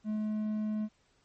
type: tone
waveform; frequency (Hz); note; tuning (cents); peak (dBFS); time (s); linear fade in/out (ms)
triangle; 213.9; A3; -49; -28; 0.04-0.89; 50
effects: pink hiss -70 dBFS RMS until 1.24 s + MP3 32 kbps